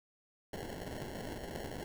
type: noise with sample-and-hold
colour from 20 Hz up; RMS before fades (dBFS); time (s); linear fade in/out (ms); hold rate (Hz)
violet; -43; 0.53-1.84; 2; 1225
effects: none